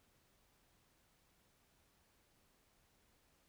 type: silence
effects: pink hiss -74 dBFS RMS until 3.48 s